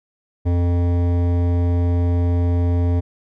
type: tone with hard clipping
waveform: sine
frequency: 87.31 Hz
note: F2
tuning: in tune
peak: -17 dBFS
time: 0.45-3.01 s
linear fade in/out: 20 ms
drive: 14 dB
effects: none